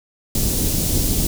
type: band-stop noise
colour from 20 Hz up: pink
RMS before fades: -19 dBFS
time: 0.35-1.27 s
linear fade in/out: 2 ms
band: 330 to 5700 Hz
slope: 12 dB/octave
effects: none